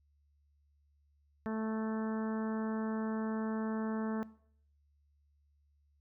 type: harmonic tone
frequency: 219.8 Hz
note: A3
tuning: 2 cents flat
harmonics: 1 / 2 / 3 / 4 / 5 / 6 / 7 / 8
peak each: -35 / -41 / -45 / -47 / -49 / -51 / -52 / -53 dBFS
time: 1.46-4.23 s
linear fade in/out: 0 ms
effects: noise-tail reverb RT60 0.6 s tail -19 dB re dry + added 72 Hz sine -68 dBFS peak until 6 s